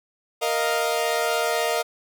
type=chord; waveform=sawtooth; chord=Bb suspended fourth; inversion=none; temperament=equal; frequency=466.2 / 622.3 / 698.5 Hz; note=Bb4 / Eb5 / F5; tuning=0 / 0 / 0 cents; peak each=-22 dBFS; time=0.41-1.83 s; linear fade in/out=20 ms; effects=none